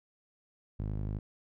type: tone with band-pass filter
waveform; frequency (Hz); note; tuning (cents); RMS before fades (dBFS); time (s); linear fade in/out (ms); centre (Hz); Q
sawtooth; 51.7; G#1; -7; -35; 0.79-1.19; 5; 120; 0.82
effects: none